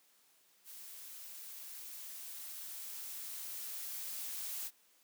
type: noise with level ramp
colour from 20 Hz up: blue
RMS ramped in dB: -51 to -41 dBFS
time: 0.64-4.71 s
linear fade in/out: 50 ms
effects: white hiss -69 dBFS RMS until 5.03 s + high-pass 200 Hz 12 dB/octave